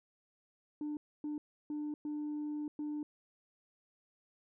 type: tone bursts at uneven times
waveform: sine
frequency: 298.2 Hz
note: D4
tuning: 27 cents sharp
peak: -34 dBFS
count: 5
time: 0.81-0.97 / 1.24-1.38 / 1.7-1.94 / 2.05-2.68 / 2.79-3.03 s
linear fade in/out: 2 ms
effects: tanh soft clip ceiling -34 dBFS